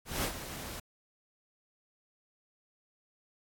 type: noise with ADSR envelope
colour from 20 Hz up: pink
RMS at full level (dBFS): -31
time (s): 0.05-0.8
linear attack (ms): 180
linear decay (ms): 85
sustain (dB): -11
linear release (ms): 6
effects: AAC 64 kbps